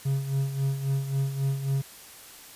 triangle tone with tremolo, 136.6 Hz, C#3, 25 cents flat, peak -20 dBFS, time 0.05-1.82 s, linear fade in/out 10 ms, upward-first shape sine, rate 3.7 Hz, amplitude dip 65%, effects white hiss -47 dBFS RMS until 2.55 s + resampled to 32000 Hz

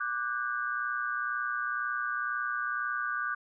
sine tone cluster, 1177 / 1477 / 1599 Hz, D6 / F#6 / G6, +3 / -3 / +34 cents, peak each -34 / -33 / -36 dBFS, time 0-3.35 s, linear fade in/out 10 ms, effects none

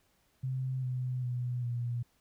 sine tone with pitch steps, 130.3 / 126.81 / 123.41 / 120.11 Hz, C3 / B2 / B2 / B2, -7 / +46 / -1 / -48 cents, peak -31 dBFS, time 0.43-2.03 s, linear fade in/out 10 ms, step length 400 ms, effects pink hiss -71 dBFS RMS until 2.2 s

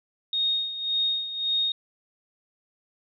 sine tone with tremolo, 3717 Hz, A#7, 6 cents flat, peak -21 dBFS, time 0.33-1.72 s, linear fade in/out 2 ms, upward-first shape sine, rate 1.8 Hz, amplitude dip 70%, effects none

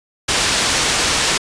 white low-pass noise, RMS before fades -17 dBFS, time 0.28-1.38 s, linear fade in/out 10 ms, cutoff 6200 Hz, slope 12 dB/octave, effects resampled to 22050 Hz

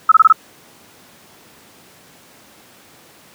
sine tone bursts, 1297 Hz, E6, 28 cents flat, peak -4 dBFS, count 5, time 0.09-0.326 s, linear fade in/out 5 ms, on 28 ms, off 24 ms, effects pink hiss -46 dBFS RMS until 3.34 s + high-pass 150 Hz 12 dB/octave

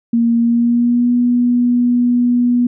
sine tone with pitch glide, 233.1 to 243.3 Hz, A#3 to B3, 0 to -26 cents, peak -10 dBFS, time 0.13-2.67 s, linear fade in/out 5 ms, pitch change +74 cents, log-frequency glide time 0.38-1.12 s, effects none

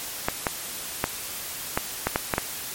clicks, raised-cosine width 0.5 ms, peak -6 dBFS, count 8, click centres 0.285 / 0.468 / 1.041 / 1.775 / 2.07 / 2.159 / 2.338 / 2.381 s, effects white hiss -34 dBFS RMS until 2.74 s + MP3 64 kbps

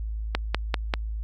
click train, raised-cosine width 0.3 ms, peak -7 dBFS, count 4, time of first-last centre 0.35-0.938 s, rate 5.1 Hz, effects added 54 Hz sine -28 dBFS peak until 1.23 s + AAC 64 kbps

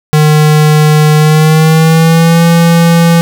square tone with pitch glide, 152.5 to 168.23 Hz, D#3 to E3, -34 to +36 cents, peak -4 dBFS, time 0.13-3.21 s, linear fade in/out 0 ms, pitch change +170 cents, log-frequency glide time 1.17-2.44 s, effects 7-bit

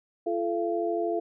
sine tone cluster, 342.8 / 435.6 / 683 Hz, F4 / A4 / F5, -32 / -17 / -39 cents, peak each -29 / -30 / -30 dBFS, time 0.26-1.2 s, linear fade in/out 10 ms, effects none

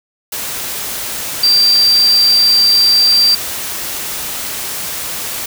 sine tone in noise, 4699 Hz, D8, in tune, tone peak -7 dBFS, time 1.43-3.35 s, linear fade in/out 5 ms, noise white, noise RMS -22 dBFS, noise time 0.32-5.46 s, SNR +12 dB, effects none

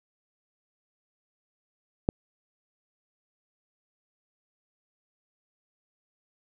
click, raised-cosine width 2 ms, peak -9 dBFS, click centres 2.089 s, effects none

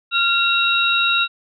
sine tone cluster, 1387 / 2735 / 3812 Hz, F6 / F7 / A#7, -12 / -37 / +38 cents, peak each -19 dBFS, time 0.11-1.28 s, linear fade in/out 50 ms, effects none

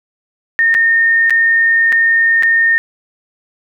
sine tone with dropouts, 1830 Hz, A#6, 32 cents flat, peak -8 dBFS, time 0.59-2.78 s, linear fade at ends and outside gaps 0 ms, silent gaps 0.742-0.749 / 1.297-1.306 / 1.922-1.926 / 2.425-2.433 s, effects none

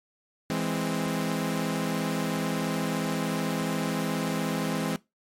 sawtooth chord, E augmented, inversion none, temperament equal, 164.81 / 207.7 / 261.6 Hz, E3 / G#3 / B#3, 0 / 0 / 0 cents, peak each -27 dBFS, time 0.5-4.96 s, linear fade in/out 0 ms, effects noise-tail reverb RT60 0.2 s tail -20 dB re dry + MP3 64 kbps

